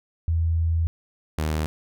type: tone pair in turn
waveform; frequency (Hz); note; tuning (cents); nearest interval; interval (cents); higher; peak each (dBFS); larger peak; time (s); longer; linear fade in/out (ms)
sine / sawtooth; 82.41 / 77.52; E2 / D#2; 0 / -6; minor second; 106; first; -19; neither; 0.28-0.87 / 1.38-1.66; first; 0
effects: none